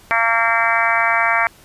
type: harmonic tone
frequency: 229 Hz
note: A#3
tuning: 31 cents flat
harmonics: 3 / 4 / 5 / 6 / 7 / 8 / 9 / 10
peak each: -22 / -22 / -22 / -22 / -22 / -22 / -22 / -22 dBFS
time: 0.11-1.47 s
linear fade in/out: 0 ms
effects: pink hiss -47 dBFS RMS until 1.64 s + resampled to 32000 Hz